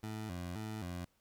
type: tone with vibrato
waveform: 20% pulse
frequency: 98 Hz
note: G2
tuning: in tune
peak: -35 dBFS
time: 0.03-1.05 s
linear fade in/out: 5 ms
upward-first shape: square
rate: 1.9 Hz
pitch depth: 180 cents each way
effects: pink hiss -75 dBFS RMS until 1.2 s